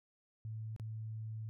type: tone with dropouts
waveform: sine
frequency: 110 Hz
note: A2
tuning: in tune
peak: -40 dBFS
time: 0.45-1.49 s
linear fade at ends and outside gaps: 0 ms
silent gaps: 0.763-0.798 s
effects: none